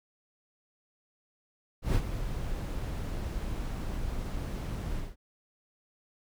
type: noise with ADSR envelope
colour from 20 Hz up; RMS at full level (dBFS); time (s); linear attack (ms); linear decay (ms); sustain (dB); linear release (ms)
brown; -24; 1.82-5.16; 130; 58; -10; 180
effects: none